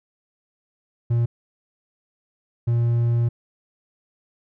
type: tone bursts at uneven times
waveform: triangle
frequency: 118 Hz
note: A#2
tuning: 22 cents sharp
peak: -15 dBFS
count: 2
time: 1.1-1.26 / 2.67-3.29 s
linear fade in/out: 10 ms
effects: none